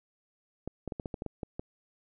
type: clicks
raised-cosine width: 2 ms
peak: -22 dBFS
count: 10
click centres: 0.676 / 0.877 / 0.922 / 0.998 / 1.058 / 1.142 / 1.221 / 1.263 / 1.432 / 1.595 s
effects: none